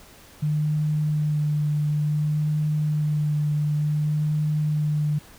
sine tone with vibrato, 150.5 Hz, D3, 43 cents sharp, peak -20 dBFS, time 0.42-5.19 s, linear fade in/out 10 ms, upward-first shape sine, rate 0.56 Hz, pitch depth 17 cents each way, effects pink hiss -49 dBFS RMS until 5.38 s

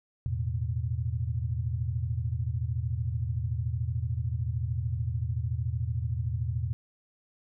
sine chord, E suspended fourth, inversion none, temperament equal, 82.41 / 110 / 123.47 Hz, E2 / A2 / B2, 0 / 0 / 0 cents, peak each -32 dBFS, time 0.26-6.73 s, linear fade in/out 0 ms, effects none

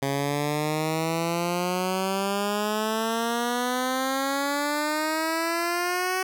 10% pulse exponential sweep, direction up, 137.1 to 376.2 Hz, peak -16 dBFS, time 0.02-6.23 s, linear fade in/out 5 ms, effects none

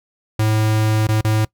square tone with dropouts, 108.6 Hz, A2, 22 cents flat, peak -15 dBFS, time 0.39-1.45 s, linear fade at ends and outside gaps 5 ms, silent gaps 1.071-1.087 / 1.211-1.246 s, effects noise-tail reverb RT60 0.1 s tail -23 dB re dry

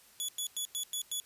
15% pulse tone bursts, 3408 Hz, G#7, 44 cents sharp, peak -26 dBFS, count 6, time 0.2-1.2 s, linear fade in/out 0 ms, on 85 ms, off 98 ms, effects white hiss -60 dBFS RMS until 1.25 s + resampled to 32000 Hz

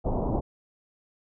pink low-pass noise, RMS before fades -27 dBFS, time 0.04-0.41 s, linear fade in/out 20 ms, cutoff 920 Hz, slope 48 dB/octave, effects none

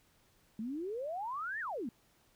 sine exponential two-way sweep, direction up then down, 208.8 to 1894 to 208.8 Hz, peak -36 dBFS, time 0.59-1.89 s, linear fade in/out 2 ms, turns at 1.6 s, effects pink hiss -69 dBFS RMS until 2.35 s

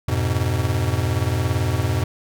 square chord, F diminished, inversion none, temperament just, 87.31 / 104.77 / 125.72 Hz, F2 / Ab2 / Cb3, 0 / +16 / +31 cents, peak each -24 dBFS, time 0.08-2.04 s, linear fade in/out 5 ms, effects none

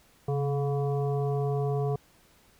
harmonic tone with a mistuned harmonic, 142.3 Hz, C#3, 46 cents sharp, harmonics 1 / 3 / 5 / 7 / 8, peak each -27 / -30 / -36 / -46 / -46 dBFS, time 0.28-1.96 s, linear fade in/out 5 ms, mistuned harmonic 1, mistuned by -68 cents, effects pink hiss -61 dBFS RMS until 2.59 s

